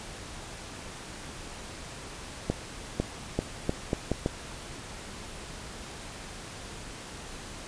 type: accelerating click train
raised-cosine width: 2 ms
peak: -12 dBFS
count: 7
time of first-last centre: 2.5-4.261 s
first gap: 500 ms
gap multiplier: 0.78
effects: pink hiss -42 dBFS RMS until 7.67 s + resampled to 22050 Hz